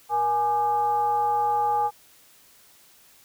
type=tone with frequency modulation; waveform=sine; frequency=834 Hz; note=G#5; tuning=7 cents sharp; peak=-20 dBFS; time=0.09-1.91 s; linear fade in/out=50 ms; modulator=360 Hz; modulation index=0.52; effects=white hiss -55 dBFS RMS until 3.24 s

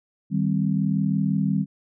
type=chord; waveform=sine; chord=C minor; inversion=first; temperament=equal; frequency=155.56 / 196 / 261.6 Hz; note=Eb3 / G3 / C4; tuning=0 / 0 / 0 cents; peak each=-24 / -22 / -28 dBFS; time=0.3-1.66 s; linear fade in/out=50 ms; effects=none

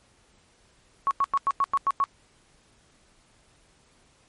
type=tone bursts; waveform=sine; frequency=1108.7 Hz; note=C#6; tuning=in tune; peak=-19 dBFS; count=8; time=1.07-2.04 s; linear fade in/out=0 ms; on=39 ms; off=94 ms; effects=pink hiss -61 dBFS RMS until 4.28 s + MP3 48 kbps

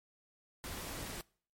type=noise; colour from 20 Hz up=pink; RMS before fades=-43 dBFS; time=0.64-1.21 s; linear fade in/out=0 ms; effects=noise-tail reverb RT60 0.5 s tail -24 dB re dry + MP3 64 kbps

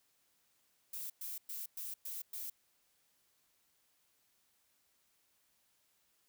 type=noise bursts; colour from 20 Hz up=violet; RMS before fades=-43 dBFS; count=6; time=0.93-2.5 s; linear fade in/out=5 ms; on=170 ms; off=110 ms; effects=white hiss -75 dBFS RMS until 6.28 s

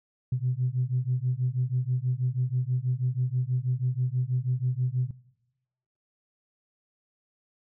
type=beating tone pair; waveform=sine; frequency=123.47 / 129.67 Hz; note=B2 / C3; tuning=0 / -15 cents; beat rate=6.2 Hz; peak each=-27 dBFS; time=0.32-5.11 s; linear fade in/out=5 ms; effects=noise-tail reverb RT60 1.0 s tail -22 dB re dry + tanh soft clip ceiling -17 dBFS

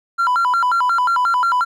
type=tone with vibrato; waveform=triangle; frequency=1169 Hz; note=D6; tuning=8 cents flat; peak=-11 dBFS; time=0.18-1.65 s; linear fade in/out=20 ms; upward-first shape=square; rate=5.6 Hz; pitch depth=280 cents each way; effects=tanh soft clip ceiling -8 dBFS

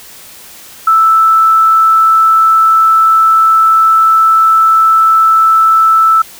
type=tone; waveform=sine; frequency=1318.5 Hz; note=E6; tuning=in tune; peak=-4 dBFS; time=0.87-6.22 s; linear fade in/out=5 ms; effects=white hiss -34 dBFS RMS until 6.39 s

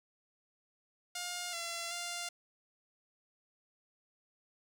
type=tone with pitch steps; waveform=5% pulse; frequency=709 / 680 / 698 Hz; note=F5 / F5 / F5; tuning=+26 / -46 / -1 cents; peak=-26 dBFS; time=1.15-2.29 s; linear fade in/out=5 ms; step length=380 ms; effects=none

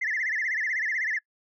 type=tone with vibrato; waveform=sine; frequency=1900 Hz; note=A#6; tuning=33 cents sharp; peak=-24 dBFS; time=0.01-1.19 s; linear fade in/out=10 ms; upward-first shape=sine; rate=16 Hz; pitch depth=180 cents each way; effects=noise-tail reverb RT60 0.1 s tail -26 dB re dry + tanh soft clip ceiling -21 dBFS

